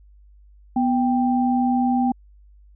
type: tone pair together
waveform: sine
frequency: 246.9 / 786.4 Hz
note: B3 / G5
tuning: 0 / +5 cents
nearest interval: octave + minor sixth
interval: 2005 cents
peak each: -18 / -22 dBFS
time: 0.76-2.12 s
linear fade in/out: 5 ms
effects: added 50 Hz sine -47 dBFS peak until 2.75 s